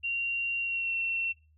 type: tone with pitch glide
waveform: sine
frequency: 2760 to 2713 Hz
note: F7 to E7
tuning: -21 to +49 cents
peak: -28 dBFS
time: 0.03-1.33 s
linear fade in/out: 20 ms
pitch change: -30 cents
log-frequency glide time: 0.6-0.94 s
effects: noise-tail reverb RT60 0.3 s tail -19 dB re dry + added 77 Hz sine -60 dBFS peak until 1.57 s